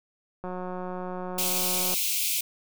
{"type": "click train", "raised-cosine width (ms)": 1, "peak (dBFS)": -22, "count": 274, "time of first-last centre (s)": [0.44, 1.94], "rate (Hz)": 182}
{"type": "high-pass noise", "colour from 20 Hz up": "white", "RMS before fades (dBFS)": -27, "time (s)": [1.38, 2.41], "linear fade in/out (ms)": 5, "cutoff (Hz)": 2200, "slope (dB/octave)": 96}
{"effects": []}